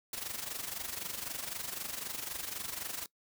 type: noise with amplitude modulation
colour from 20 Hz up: white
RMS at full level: -37 dBFS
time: 0.13-3.06 s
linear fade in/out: 2 ms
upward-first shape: sine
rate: 23.9 Hz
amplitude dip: 70%
effects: noise-tail reverb RT60 0.1 s tail -21 dB re dry